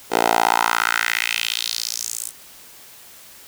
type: tone with high-pass filter sweep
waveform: 10% pulse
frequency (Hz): 57.1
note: A#1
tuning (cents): -35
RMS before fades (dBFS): -21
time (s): 0.1-2.32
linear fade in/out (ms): 50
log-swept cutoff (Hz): 500 to 9100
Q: 2.7
effects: white hiss -44 dBFS RMS until 3.47 s